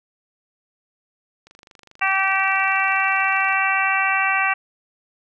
click train, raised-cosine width 0.2 ms, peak -29 dBFS, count 52, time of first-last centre 1.47-3.526 s, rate 24.8 Hz
harmonic tone, 386.2 Hz, G4, 26 cents flat, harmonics 2 / 3 / 4 / 5 / 6 / 7, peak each -24 / -24 / -24 / -24 / -24 / -24 dBFS, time 2.01-4.54 s, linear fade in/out 10 ms
effects none

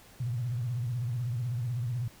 sine tone with vibrato, 120.7 Hz, B2, 39 cents flat, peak -29 dBFS, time 0.2-2.08 s, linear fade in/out 5 ms, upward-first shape triangle, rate 16 Hz, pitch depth 160 cents each way, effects pink hiss -55 dBFS RMS until 2.2 s

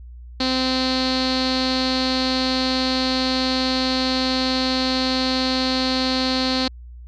sawtooth tone with low-pass filter, 258.9 Hz, C4, 18 cents flat, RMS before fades -21 dBFS, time 0.4-6.68 s, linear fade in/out 5 ms, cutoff 4300 Hz, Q 9.1, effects added 60 Hz sine -36 dBFS peak until 7.07 s

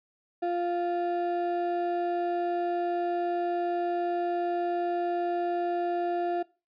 triangle ring-modulated tone, 523.3 Hz, C5, in tune, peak -21 dBFS, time 0.42-6.43 s, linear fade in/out 10 ms, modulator 174 Hz, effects noise-tail reverb RT60 0.3 s tail -21 dB re dry + resampled to 11025 Hz

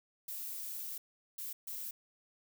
violet noise bursts at uneven times, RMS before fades -42 dBFS, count 3, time 0.28-0.98 / 1.38-1.53 / 1.67-1.91 s, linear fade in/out 5 ms, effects none

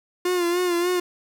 45% pulse tone with vibrato, 352.9 Hz, F4, 18 cents sharp, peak -20 dBFS, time 0.25-1 s, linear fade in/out 5 ms, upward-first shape sine, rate 3.4 Hz, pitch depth 51 cents each way, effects 8-bit

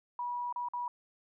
sine tone with dropouts, 971 Hz, B5, 30 cents flat, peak -33 dBFS, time 0.19-0.88 s, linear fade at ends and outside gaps 2 ms, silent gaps 0.526-0.56 / 0.686-0.735 s, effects none

